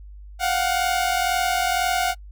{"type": "tone pair together", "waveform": "sawtooth", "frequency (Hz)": [707, 749], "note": ["F5", "F#5"], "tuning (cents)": [21, 21], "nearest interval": "minor second", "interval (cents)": 100, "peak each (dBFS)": -19, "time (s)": [0.39, 2.15], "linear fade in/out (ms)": 50, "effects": ["noise-tail reverb RT60 0.1 s tail -25 dB re dry", "added 50 Hz sine -38 dBFS peak until 2.31 s"]}